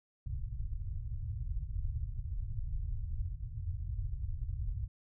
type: low-pass noise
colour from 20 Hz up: pink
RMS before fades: -37 dBFS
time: 0.26-4.88 s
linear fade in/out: 5 ms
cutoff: 120 Hz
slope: 48 dB/octave
effects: none